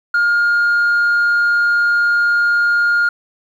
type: tone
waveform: sine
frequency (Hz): 1416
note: F6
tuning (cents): +23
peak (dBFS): -9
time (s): 0.14-3.09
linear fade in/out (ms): 5
effects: tanh soft clip ceiling -10 dBFS + 8-bit